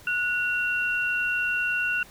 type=tone pair together; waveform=sine; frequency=1463.7 / 2744 Hz; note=F#6 / F7; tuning=-19 / -31 cents; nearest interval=major seventh; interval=1088 cents; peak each=-25 / -27 dBFS; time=0.07-2.03 s; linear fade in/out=2 ms; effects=pink hiss -50 dBFS RMS until 2.1 s